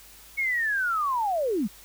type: linear sweep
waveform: sine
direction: down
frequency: 2217 to 174.61 Hz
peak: -23 dBFS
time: 0.37-1.68 s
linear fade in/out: 20 ms
effects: added 50 Hz sine -56 dBFS peak until 1.84 s + white hiss -50 dBFS RMS until 1.84 s